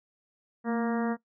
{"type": "harmonic tone with a mistuned harmonic", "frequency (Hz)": 233.9, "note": "A#3", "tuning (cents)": 6, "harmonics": [1, 2, 3, 4, 5, 6, 7, 8], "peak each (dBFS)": [-27, -33, -37, -39, -41, -43, -44, -45], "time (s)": [0.64, 1.17], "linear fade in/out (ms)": 50, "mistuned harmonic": 1, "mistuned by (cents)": -41, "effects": ["noise-tail reverb RT60 0.1 s tail -19 dB re dry"]}